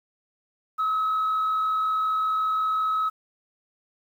sine tone with frequency modulation, 1284 Hz, E6, 46 cents flat, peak -20 dBFS, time 0.78-3.1 s, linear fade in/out 20 ms, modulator 45.4 Hz, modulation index 0.38, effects tanh soft clip ceiling -19 dBFS + 9-bit

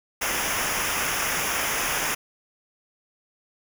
pink noise with comb filter, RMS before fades -26 dBFS, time 0.21-2.15 s, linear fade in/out 10 ms, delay 0.24 ms, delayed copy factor -0.8, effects none

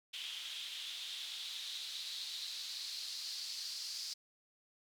white noise with band-pass filter sweep, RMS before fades -44 dBFS, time 0.13-4.14 s, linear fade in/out 10 ms, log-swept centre 3200 to 4800 Hz, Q 4.6, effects none

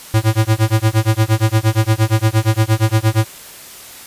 square tone with tremolo, 110 Hz, A2, in tune, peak -9 dBFS, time 0.14-3.25 s, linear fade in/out 0 ms, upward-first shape sine, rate 8.6 Hz, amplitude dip 100%, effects white hiss -36 dBFS RMS until 4.06 s + resampled to 32000 Hz

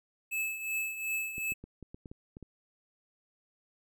square tone with tremolo, 2607 Hz, E7, 20 cents flat, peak -30 dBFS, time 0.31-1.54 s, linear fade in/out 20 ms, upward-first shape triangle, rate 2.7 Hz, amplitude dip 70%
clicks, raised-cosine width 3 ms, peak -32 dBFS, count 9, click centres 1.381 / 1.521 / 1.64 / 1.827 / 1.945 / 2.058 / 2.115 / 2.369 / 2.427 s
effects none

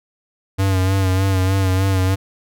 square tone with vibrato, 95.1 Hz, F#2, 48 cents sharp, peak -15 dBFS, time 0.58-2.16 s, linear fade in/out 20 ms, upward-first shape sine, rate 3.3 Hz, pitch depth 42 cents each way, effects none

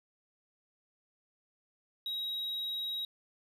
sine tone, 3820 Hz, A#7, 42 cents sharp, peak -31 dBFS, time 2.06-3.05 s, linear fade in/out 2 ms, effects tanh soft clip ceiling -33 dBFS + 11-bit

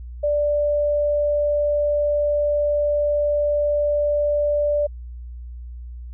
sine tone, 587.3 Hz, D5, in tune, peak -17 dBFS, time 0.23-4.87 s, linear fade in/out 10 ms, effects added 60 Hz sine -32 dBFS peak until 6.13 s

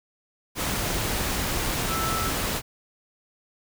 sine tone in noise, 1318.5 Hz, E6, in tune, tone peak -28 dBFS, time 1.87-2.32 s, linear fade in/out 50 ms, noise pink, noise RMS -27 dBFS, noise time 0.55-2.62 s, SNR -4 dB, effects none

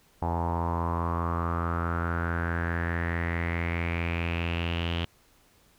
sawtooth tone with low-pass filter sweep, 84.7 Hz, E2, 48 cents sharp, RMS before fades -29 dBFS, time 0.22-5.05 s, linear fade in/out 0 ms, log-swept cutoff 860 to 3100 Hz, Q 6.3, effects pink hiss -62 dBFS RMS until 5.78 s

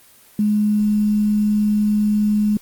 sine tone with quantisation, 210 Hz, G#3, 19 cents sharp, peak -14 dBFS, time 0.39-2.57 s, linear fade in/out 2 ms, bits 7, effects white hiss -49 dBFS RMS until 2.61 s + Opus 24 kbps

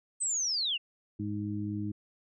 sine linear sweep, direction down, 8290 to 2650 Hz, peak -28 dBFS, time 0.2-0.78 s, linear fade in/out 20 ms
harmonic tone, 103.83 Hz, G#2, in tune, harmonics 1 / 2 / 3, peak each -36 / -36 / -36 dBFS, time 1.19-1.92 s, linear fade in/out 10 ms
effects none

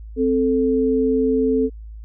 sine tone pair together, 261.6 / 440 Hz, C4 / A4, 0 / 0 cents, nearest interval major sixth, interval 900 cents, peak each -18 dBFS, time 0.16-1.7 s, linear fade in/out 50 ms, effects added 54 Hz sine -33 dBFS peak until 2.04 s

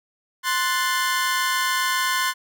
sawtooth chord, F# diminished, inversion second, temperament equal, 1046.5 / 1480 / 1760 Hz, C6 / F#6 / A6, 0 / 0 / 0 cents, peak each -19 / -23 / -23 dBFS, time 0.43-2.34 s, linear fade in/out 50 ms, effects none

